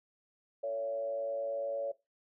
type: tone with frequency modulation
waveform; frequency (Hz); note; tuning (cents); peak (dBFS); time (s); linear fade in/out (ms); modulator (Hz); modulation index
sine; 563; C#5; +27; -32; 0.63-1.92; 10; 109; 0.53
effects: noise-tail reverb RT60 0.2 s tail -17 dB re dry